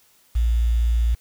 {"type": "tone with quantisation", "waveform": "sine", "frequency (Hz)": 57.8, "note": "A#1", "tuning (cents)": -14, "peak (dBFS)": -16, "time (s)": [0.35, 1.15], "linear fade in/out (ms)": 10, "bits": 7, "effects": ["white hiss -58 dBFS RMS until 1.2 s"]}